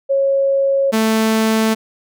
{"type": "tone pair in turn", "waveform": ["sine", "sawtooth"], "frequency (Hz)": [548, 220.9], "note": ["C#5", "A3"], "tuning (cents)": [-20, 7], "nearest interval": "octave + major third", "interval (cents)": 1573, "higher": "first", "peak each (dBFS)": [-12, -9], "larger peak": "second", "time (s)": [[0.09, 0.92], [0.92, 1.75]], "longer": "neither", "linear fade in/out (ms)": 20, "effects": []}